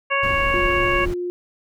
harmonic tone, 554.4 Hz, C#5, in tune, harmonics 1 / 2 / 3 / 4 / 5, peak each -25 / -22 / -25 / -24 / -25 dBFS, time 0.1-1.06 s, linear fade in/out 20 ms
brown noise, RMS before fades -27 dBFS, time 0.23-1.14 s, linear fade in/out 2 ms
sine tone, 354.9 Hz, F4, 28 cents sharp, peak -23 dBFS, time 0.54-1.3 s, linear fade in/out 0 ms
effects none

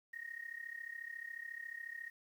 sine tone with amplitude modulation, 1864.7 Hz, A#6, in tune, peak -40 dBFS, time 0.13-2.1 s, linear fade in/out 10 ms, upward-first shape sine, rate 34.1 Hz, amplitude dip 85%, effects 11-bit

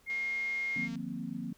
sine tone, 2136 Hz, C7, 35 cents sharp, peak -31 dBFS, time 0.06-0.89 s, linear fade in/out 50 ms
click train, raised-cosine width 0.2 ms, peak -35 dBFS, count 197, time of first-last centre 0.1-0.956 s, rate 229 Hz
sine chord, C half-diminished seventh, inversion first, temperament equal with one note detuned, 155.56 / 180.46 / 233.1 / 261.6 Hz, Eb3 / Gb3 / Bb3 / C4, 0 / -43 / 0 / 0 cents, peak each -44 / -41 / -39 / -41 dBFS, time 0.76-1.53 s, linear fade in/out 5 ms
effects pink hiss -65 dBFS RMS until 1.57 s

